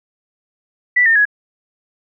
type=tone with pitch steps; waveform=sine; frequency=1969 / 1816 / 1675 Hz; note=B6 / A#6 / G#6; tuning=-6 / -46 / +14 cents; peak=-9 dBFS; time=0.96-1.254 s; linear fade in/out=10 ms; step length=98 ms; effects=none